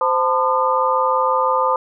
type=tone cluster; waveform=sine; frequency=518 / 891 / 1017 / 1212 Hz; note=C5 / A5 / C6 / D#6; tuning=-17 / +22 / -50 / -46 cents; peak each=-20 dBFS; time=0.01-1.76 s; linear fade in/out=2 ms; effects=none